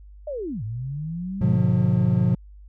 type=linear two-way sweep; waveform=sine; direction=down then up; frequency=622.3 to 103.83 to 218.8 Hz; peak=-27 dBFS; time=0.27-1.56 s; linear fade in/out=5 ms; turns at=0.63 s
type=chord; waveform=triangle; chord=G# diminished seventh; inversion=none; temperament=just; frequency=103.83 / 124.59 / 149.51 / 179.41 Hz; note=G#2 / B2 / D3 / F3; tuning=0 / +16 / +31 / +47 cents; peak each=-22 / -19 / -25 / -19 dBFS; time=1.41-2.35 s; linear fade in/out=5 ms
effects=added 50 Hz sine -42 dBFS peak until 2.68 s